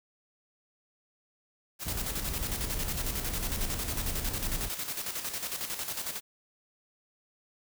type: noise with tremolo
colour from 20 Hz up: white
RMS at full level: -34 dBFS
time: 1.79-6.21 s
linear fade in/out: 50 ms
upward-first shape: square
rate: 11 Hz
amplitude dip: 55%
type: noise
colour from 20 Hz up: brown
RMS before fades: -35 dBFS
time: 1.85-4.69 s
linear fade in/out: 20 ms
effects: none